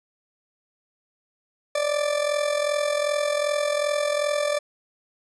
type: tone with amplitude modulation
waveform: 40% pulse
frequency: 587.3 Hz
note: D5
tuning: in tune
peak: -18 dBFS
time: 1.75-4.59 s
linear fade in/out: 5 ms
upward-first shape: sine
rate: 42.6 Hz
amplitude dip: 65%
effects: resampled to 24000 Hz + 9-bit